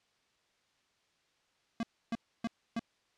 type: tone bursts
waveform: square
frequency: 229.8 Hz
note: A#3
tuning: 25 cents flat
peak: -32 dBFS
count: 4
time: 1.8-2.794 s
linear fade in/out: 2 ms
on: 31 ms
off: 290 ms
effects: white hiss -73 dBFS RMS until 3.17 s + low-pass 5000 Hz 12 dB/octave